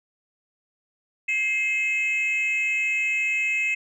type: tone pair together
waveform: sine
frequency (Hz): 2112 / 2577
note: C7 / E7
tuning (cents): +16 / -40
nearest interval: minor third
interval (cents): 344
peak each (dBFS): -24 / -21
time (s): 1.28-3.75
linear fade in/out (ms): 10
effects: tanh soft clip ceiling -18 dBFS